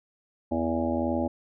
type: harmonic tone with a mistuned harmonic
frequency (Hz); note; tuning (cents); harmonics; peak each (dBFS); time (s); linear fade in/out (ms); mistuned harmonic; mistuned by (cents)
82.41; E2; 0; 1 / 3 / 4 / 5 / 6 / 7 / 8 / 9 / 10; -35 / -28 / -31 / -42 / -41 / -31 / -36 / -45 / -35; 0.51-1.28; 10; 9; -29
effects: none